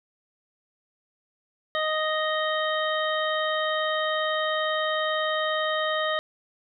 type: harmonic tone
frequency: 622.3 Hz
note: D#5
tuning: in tune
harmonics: 1 / 2 / 3 / 5 / 6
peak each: -27 / -29 / -30 / -34 / -34 dBFS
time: 1.75-6.19 s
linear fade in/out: 0 ms
effects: none